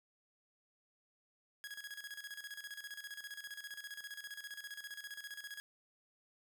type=tone with tremolo; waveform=sawtooth; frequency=1661.2 Hz; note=G#6; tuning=in tune; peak=-40 dBFS; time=1.64-5.6 s; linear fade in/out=0 ms; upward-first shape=square; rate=15 Hz; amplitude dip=70%; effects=none